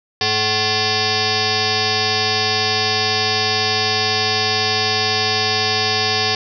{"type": "tone with frequency modulation", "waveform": "sine", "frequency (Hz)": 2712, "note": "E7", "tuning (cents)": 49, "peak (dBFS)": -15, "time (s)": [0.21, 6.35], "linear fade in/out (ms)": 2, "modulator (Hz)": 326, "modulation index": 7.8, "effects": []}